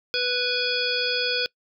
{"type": "harmonic tone with a mistuned harmonic", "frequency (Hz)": 493.9, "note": "B4", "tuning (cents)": 0, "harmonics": [1, 3, 5, 7, 9, 10], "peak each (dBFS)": [-29, -29, -29, -29, -29, -29], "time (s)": [0.14, 1.46], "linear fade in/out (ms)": 0, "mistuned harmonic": 7, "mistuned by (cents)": -44, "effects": ["noise-tail reverb RT60 0.1 s tail -24 dB re dry"]}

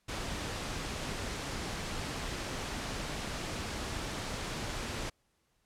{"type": "low-pass noise", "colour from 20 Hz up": "pink", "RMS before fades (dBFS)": -38, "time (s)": [0.08, 5.1], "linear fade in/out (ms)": 10, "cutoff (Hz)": 7400, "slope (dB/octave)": 12, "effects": ["pink hiss -75 dBFS RMS until 5.65 s", "low-pass 12000 Hz 12 dB/octave"]}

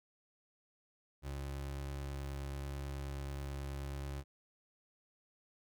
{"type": "tone", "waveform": "30% pulse", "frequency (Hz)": 69.3, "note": "C#2", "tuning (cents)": 0, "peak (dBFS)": -37, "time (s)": [1.22, 4.24], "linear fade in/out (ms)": 50, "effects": []}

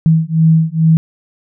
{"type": "beating tone pair", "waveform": "sine", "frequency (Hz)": [160, 162.3], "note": ["D#3", "E3"], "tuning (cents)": [49, -27], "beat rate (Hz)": 2.3, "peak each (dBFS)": -11, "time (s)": [0.06, 0.97], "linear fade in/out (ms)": 0, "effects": []}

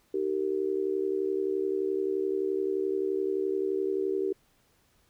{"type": "tone with amplitude modulation", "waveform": "sine", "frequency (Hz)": 386, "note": "G4", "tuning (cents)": -27, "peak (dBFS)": -22, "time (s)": [0.14, 4.33], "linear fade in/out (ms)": 5, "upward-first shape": "sine", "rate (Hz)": 71.6, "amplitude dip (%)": 90, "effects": ["pink hiss -67 dBFS RMS until 5.09 s"]}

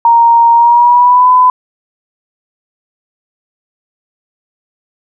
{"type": "tone with pitch glide", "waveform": "sine", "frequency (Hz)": [932.3, 1005], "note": ["A#5", "B5"], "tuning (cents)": [0, 30], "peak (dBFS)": -3, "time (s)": [0.05, 1.5], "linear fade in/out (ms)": 2, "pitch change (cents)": 130, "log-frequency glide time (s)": [0.54, 1.3], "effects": []}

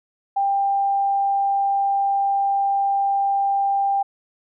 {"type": "tone", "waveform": "sine", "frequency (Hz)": 793, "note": "G5", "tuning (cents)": 20, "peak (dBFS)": -17, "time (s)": [0.36, 4.03], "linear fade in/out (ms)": 10, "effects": []}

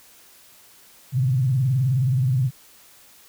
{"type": "tone with vibrato", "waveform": "sine", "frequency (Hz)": 129.5, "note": "C3", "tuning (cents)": -17, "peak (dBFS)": -17, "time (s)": [1.12, 2.51], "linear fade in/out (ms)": 50, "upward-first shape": "sine", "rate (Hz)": 19, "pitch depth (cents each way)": 160, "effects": ["white hiss -51 dBFS RMS until 3.28 s"]}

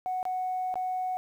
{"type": "tone with dropouts", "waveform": "sine", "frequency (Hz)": 740, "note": "F#5", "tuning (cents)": 0, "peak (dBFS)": -27, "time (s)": [0.06, 1.17], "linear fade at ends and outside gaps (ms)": 0, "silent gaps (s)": [[0.229, 0.253], [0.741, 0.756]], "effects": ["tanh soft clip ceiling -24 dBFS", "10-bit"]}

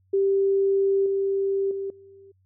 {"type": "tone with level steps", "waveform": "sine", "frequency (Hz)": 392, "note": "G4", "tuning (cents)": 0, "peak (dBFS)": [-18, -21, -27, -46], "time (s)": [0.13, 2.32], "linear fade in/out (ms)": 10, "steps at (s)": [1.06, 1.71, 1.9], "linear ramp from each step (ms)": 2, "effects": ["added 94 Hz sine -61 dBFS peak until 2.45 s"]}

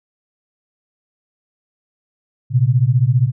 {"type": "beating tone pair", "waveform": "sine", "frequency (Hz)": [117.6, 132.6], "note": ["A#2", "C3"], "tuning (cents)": [16, 23], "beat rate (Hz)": 15, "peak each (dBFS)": -14, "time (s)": [2.5, 3.32], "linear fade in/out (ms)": 50, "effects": []}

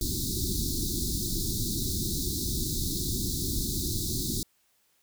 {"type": "band-stop noise", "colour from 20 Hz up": "pink", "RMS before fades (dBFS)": -30, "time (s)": [0.01, 4.43], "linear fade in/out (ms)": 2, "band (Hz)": [380, 3700], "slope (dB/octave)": 96, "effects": ["white hiss -69 dBFS RMS until 5.02 s"]}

